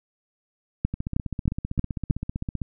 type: two click trains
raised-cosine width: 5 ms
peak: -16 / -9 dBFS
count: 27 / 5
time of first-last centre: 0.94-2.617 / 0.85-2.108 s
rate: 15.5 / 3.18 Hz
effects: none